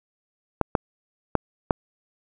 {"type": "clicks", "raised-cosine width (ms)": 1, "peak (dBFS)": -4, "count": 4, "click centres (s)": [0.613, 0.752, 1.353, 1.708], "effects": []}